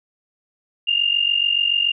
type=tone pair together; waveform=sine; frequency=2789 / 2836 Hz; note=F7 / F7; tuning=-3 / +26 cents; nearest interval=unison; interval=29 cents; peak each=-19 / -19 dBFS; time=0.87-1.92 s; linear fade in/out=10 ms; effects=none